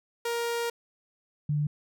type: tone pair in turn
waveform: sawtooth / sine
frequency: 469.5 / 148.2 Hz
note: A#4 / D3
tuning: +12 / +16 cents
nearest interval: octave + minor sixth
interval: 1996 cents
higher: first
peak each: -24 dBFS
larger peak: neither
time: 0.25-0.7 / 1.49-1.67 s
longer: first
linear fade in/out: 5 ms
effects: none